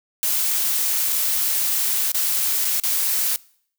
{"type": "noise with dropouts", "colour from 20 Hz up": "blue", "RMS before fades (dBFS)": -21, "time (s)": [0.23, 3.36], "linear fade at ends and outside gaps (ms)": 0, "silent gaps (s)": [[1.124, 1.127], [2.118, 2.146], [2.647, 2.652], [2.799, 2.836]], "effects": ["noise-tail reverb RT60 0.6 s tail -23 dB re dry"]}